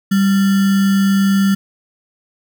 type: tone with sample-and-hold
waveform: sine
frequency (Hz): 196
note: G3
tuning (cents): 0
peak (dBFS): -10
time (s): 0.11-1.55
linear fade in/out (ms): 10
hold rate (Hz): 1575
effects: none